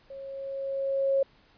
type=tone with level ramp; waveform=sine; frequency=545 Hz; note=C#5; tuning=29 cents flat; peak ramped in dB=-39 to -20 dBFS; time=0.1-1.23 s; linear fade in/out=5 ms; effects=pink hiss -61 dBFS RMS until 1.57 s + resampled to 11025 Hz